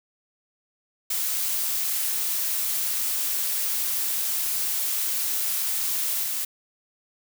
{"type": "noise with level steps", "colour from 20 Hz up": "blue", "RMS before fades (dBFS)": [-26, -28], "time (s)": [1.1, 6.45], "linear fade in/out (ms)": 5, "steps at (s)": 6.23, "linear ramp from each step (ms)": 10, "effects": []}